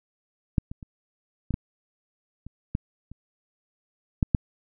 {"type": "clicks", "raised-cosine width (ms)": 5, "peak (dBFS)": [-8, -23, -28, -16, -13, -27, -13, -29, -8, -6], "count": 10, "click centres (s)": [0.582, 0.715, 0.828, 1.507, 1.541, 2.466, 2.751, 3.116, 4.228, 4.348], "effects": []}